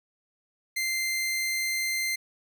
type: tone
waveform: sawtooth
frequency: 2085 Hz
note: C7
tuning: 7 cents flat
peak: -23 dBFS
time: 0.76-2.16 s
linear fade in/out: 10 ms
effects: none